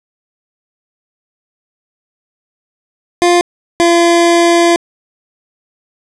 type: tone pair in turn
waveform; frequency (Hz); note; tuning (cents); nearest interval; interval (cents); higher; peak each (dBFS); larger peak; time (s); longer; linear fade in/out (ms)
25% pulse; 350 / 341.4; F4 / F4; +4 / -39; unison; 43; first; -3; neither; 3.22-3.41 / 3.8-4.76; second; 0
effects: resampled to 22050 Hz + 7-bit